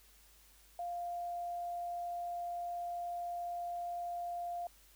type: tone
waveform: sine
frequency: 698.5 Hz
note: F5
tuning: in tune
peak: -37 dBFS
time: 0.79-4.67 s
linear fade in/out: 2 ms
effects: added 50 Hz sine -65 dBFS peak until 4.95 s + white hiss -64 dBFS RMS until 4.95 s